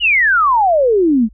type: exponential sweep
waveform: sine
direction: down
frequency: 2998 to 207.7 Hz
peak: -9 dBFS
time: 0-1.29 s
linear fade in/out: 50 ms
effects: added 50 Hz sine -40 dBFS peak until 1.33 s